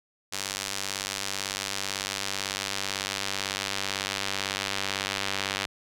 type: tone with band-pass filter sweep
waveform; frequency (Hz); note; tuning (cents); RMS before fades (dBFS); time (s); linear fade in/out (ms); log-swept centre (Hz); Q
sawtooth; 98; G2; 0; -32; 0.32-5.66; 10; 6200 to 3400; 0.87
effects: none